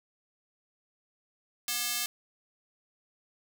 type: tone with high-pass filter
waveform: square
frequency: 240.5 Hz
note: B3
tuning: 46 cents flat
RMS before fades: -32 dBFS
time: 1.68-2.06 s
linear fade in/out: 2 ms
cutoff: 3300 Hz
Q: 0.51
effects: none